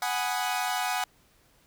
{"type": "chord", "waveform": "sawtooth", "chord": "G# minor seventh", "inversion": "third", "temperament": "equal", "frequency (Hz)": [740, 830.6, 987.8, 1244.5], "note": ["F#5", "G#5", "B5", "D#6"], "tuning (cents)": [0, 0, 0, 0], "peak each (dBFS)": [-26, -29, -32, -32], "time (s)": [0.02, 1.04], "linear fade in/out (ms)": 2, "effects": ["pink hiss -63 dBFS RMS until 1.66 s"]}